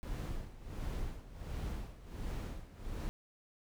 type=noise with tremolo; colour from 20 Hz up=brown; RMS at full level=-38 dBFS; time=0.03-3.09 s; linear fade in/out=0 ms; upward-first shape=sine; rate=1.4 Hz; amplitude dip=80%; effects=none